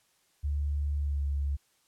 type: tone with pitch glide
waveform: sine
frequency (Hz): 72.4 to 70.62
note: D2 to C#2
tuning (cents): -24 to +33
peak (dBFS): -27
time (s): 0.43-1.57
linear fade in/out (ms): 20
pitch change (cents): -43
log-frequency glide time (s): 0.99-1.24
effects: white hiss -69 dBFS RMS until 1.87 s + low-pass 11000 Hz 12 dB/octave